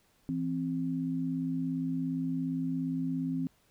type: tone pair together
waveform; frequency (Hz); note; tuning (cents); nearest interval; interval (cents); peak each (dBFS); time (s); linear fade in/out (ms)
sine; 165.6 / 262.9; E3 / C4; +8 / +8; minor sixth; 800; -34 / -31; 0.29-3.47; 0
effects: pink hiss -68 dBFS RMS until 3.7 s